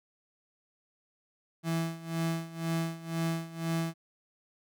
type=tone with tremolo; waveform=35% pulse; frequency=164.81 Hz; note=E3; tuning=in tune; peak=-26 dBFS; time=1.63-3.94 s; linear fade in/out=50 ms; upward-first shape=sine; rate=2 Hz; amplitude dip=85%; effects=none